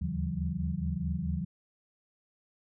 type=tone cluster; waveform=sine; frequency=75.3 / 79.9 / 140.8 / 167.9 / 189.7 Hz; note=D2 / D#2 / C#3 / E3 / F#3; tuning=+44 / +47 / +27 / +32 / +43 cents; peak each=-37 / -36 / -39 / -34 / -36 dBFS; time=0.01-1.45 s; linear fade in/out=10 ms; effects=none